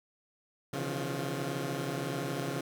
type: tone cluster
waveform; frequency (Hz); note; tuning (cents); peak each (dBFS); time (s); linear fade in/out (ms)
15% pulse; 125.5 / 138.6 / 160.2 / 172.2 / 354.6; B2 / C#3 / E3 / F3 / F4; +28 / 0 / -49 / -24 / +26; -38 / -29 / -35 / -34 / -36; 0.73-2.61; 5
effects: none